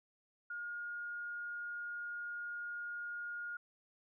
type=tone; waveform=sine; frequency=1426 Hz; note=F6; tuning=36 cents sharp; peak=-40 dBFS; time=0.5-3.57 s; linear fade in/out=5 ms; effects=none

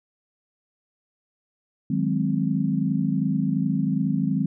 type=chord; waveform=sine; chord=Ab dominant seventh; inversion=second; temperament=equal; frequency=155.56 / 185 / 207.7 / 261.6 Hz; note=Eb3 / Gb3 / Ab3 / C4; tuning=0 / 0 / 0 / 0 cents; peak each=-26 dBFS; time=1.9-4.46 s; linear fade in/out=5 ms; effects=none

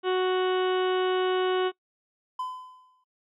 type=harmonic tone; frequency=370 Hz; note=F#4; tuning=in tune; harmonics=1 / 2 / 3 / 4 / 5 / 6 / 7 / 8 / 9 / 10; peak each=-23 / -32 / -33 / -36 / -44 / -45 / -48 / -37 / -47 / -46 dBFS; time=0.03-1.72 s; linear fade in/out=50 ms
type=tone with exponential decay; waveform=triangle; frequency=1015 Hz; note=B5; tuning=47 cents sharp; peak=-26 dBFS; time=2.39-3.04 s; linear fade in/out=5 ms; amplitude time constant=140 ms
effects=noise-tail reverb RT60 0.1 s tail -22 dB re dry

